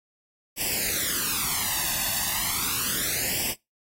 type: noise with flanger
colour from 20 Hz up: white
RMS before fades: -27 dBFS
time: 0.56-3.55 s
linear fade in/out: 50 ms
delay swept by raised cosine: 0.37 to 1.12 ms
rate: 0.34 Hz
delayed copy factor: +0.9
effects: noise-tail reverb RT60 0.2 s tail -23 dB re dry + AAC 48 kbps